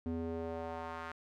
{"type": "tone with band-pass filter sweep", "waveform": "square", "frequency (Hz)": 82.41, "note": "E2", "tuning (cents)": 0, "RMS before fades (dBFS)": -40, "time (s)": [0.06, 1.12], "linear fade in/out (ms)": 0, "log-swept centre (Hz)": [260, 1400], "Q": 1.7, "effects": []}